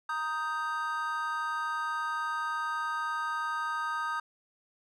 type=chord; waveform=triangle; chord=Eb major; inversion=second; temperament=equal; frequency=932.3 / 1244.5 / 1568 Hz; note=Bb5 / Eb6 / G6; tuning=0 / 0 / 0 cents; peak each=-35 / -31 / -34 dBFS; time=0.09-4.2 s; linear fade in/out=5 ms; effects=none